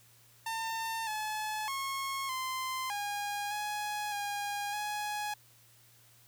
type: tone with pitch steps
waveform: sawtooth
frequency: 902 / 858 / 1088 / 1038 / 818 / 836 / 816 / 836 Hz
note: A5 / A5 / C#6 / C6 / G#5 / G#5 / G#5 / G#5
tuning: +43 / -44 / -33 / -14 / -26 / +11 / -31 / +11 cents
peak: -30 dBFS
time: 0.46-5.34 s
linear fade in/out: 5 ms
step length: 610 ms
effects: added 117 Hz sine -65 dBFS peak until 6.27 s + white hiss -62 dBFS RMS until 6.27 s

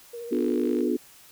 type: tone with vibrato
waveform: sine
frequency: 471.1 Hz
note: A#4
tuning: 18 cents sharp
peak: -34 dBFS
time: 0.13-0.89 s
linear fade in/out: 10 ms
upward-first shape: triangle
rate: 14 Hz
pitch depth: 31 cents each way
type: chord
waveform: sine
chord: B diminished seventh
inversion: none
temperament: just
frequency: 246.9 / 296.3 / 355.6 / 426.7 Hz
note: B3 / D4 / F4 / Ab4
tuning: 0 / +15 / +31 / +47 cents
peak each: -27 / -28 / -27 / -30 dBFS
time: 0.31-0.97 s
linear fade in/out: 10 ms
type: click train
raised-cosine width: 0.3 ms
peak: -30 dBFS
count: 26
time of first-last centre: 0.33-0.807 s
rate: 52.4 Hz
effects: white hiss -52 dBFS RMS until 1.31 s

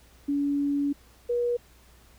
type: tone pair in turn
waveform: sine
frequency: 284.6 / 481.3 Hz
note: C#4 / B4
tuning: +46 / -45 cents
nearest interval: major sixth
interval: 909 cents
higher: second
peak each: -23 dBFS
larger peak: neither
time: 0.28-0.93 / 1.29-1.57 s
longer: first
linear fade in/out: 10 ms
effects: added 60 Hz sine -56 dBFS peak until 2.18 s + pink hiss -58 dBFS RMS until 2.18 s

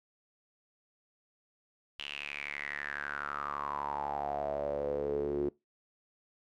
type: tone with band-pass filter sweep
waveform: sawtooth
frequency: 72 Hz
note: D2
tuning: 34 cents flat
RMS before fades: -36 dBFS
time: 1.99-5.49 s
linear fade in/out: 5 ms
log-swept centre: 3000 to 350 Hz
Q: 8.1
effects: noise-tail reverb RT60 0.2 s tail -22 dB re dry

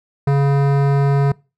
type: tone with hard clipping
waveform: sine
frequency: 140 Hz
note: C#3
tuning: 18 cents sharp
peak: -14 dBFS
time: 0.27-1.32 s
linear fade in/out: 5 ms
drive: 17 dB
effects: noise-tail reverb RT60 0.3 s tail -24 dB re dry

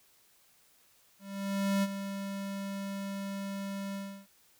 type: tone with ADSR envelope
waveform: square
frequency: 197.1 Hz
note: G3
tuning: 10 cents sharp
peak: -26 dBFS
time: 1.19-4.27 s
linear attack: 640 ms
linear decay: 38 ms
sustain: -10 dB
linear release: 320 ms
effects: white hiss -65 dBFS RMS until 4.59 s

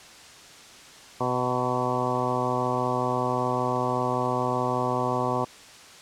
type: harmonic tone with a mistuned harmonic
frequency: 125.2 Hz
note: B2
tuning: 24 cents sharp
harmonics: 1 / 2 / 3 / 4 / 5 / 6 / 7 / 8 / 9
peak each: -32 / -32 / -32 / -32 / -32 / -32 / -32 / -32 / -32 dBFS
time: 1.2-5.45 s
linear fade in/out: 10 ms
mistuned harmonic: 7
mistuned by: +27 cents
effects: white hiss -47 dBFS RMS until 6.01 s + low-pass 7000 Hz 12 dB/octave

